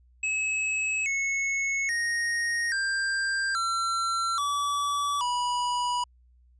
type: tone with pitch steps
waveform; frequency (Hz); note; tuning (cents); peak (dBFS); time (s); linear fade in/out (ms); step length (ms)
square; 2578 / 2193 / 1865.5 / 1586.9 / 1350 / 1148.4 / 976.9; E7 / C#7 / A#6 / G6 / E6 / D6 / B5; -39 / -19 / +1 / +21 / +41 / -39 / -19; -26; 0.23-6.04; 5; 830
effects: added 61 Hz sine -56 dBFS peak until 6.59 s + resampled to 22050 Hz